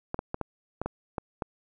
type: clicks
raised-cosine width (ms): 1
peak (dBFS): -16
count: 8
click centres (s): 0.144 / 0.191 / 0.344 / 0.413 / 0.816 / 0.86 / 1.182 / 1.422
effects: none